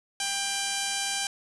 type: tone pair together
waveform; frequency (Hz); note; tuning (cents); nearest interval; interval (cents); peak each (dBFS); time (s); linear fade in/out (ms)
5% pulse; 793 / 3025; G5 / F#7; +20 / +38; octave + major seventh; 2318; -16 / -25; 0.2-1.27; 2
effects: resampled to 24000 Hz + 7-bit